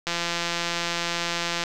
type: click train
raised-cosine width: 0.2 ms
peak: -9 dBFS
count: 269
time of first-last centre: 0.07-1.637 s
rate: 171 Hz
effects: none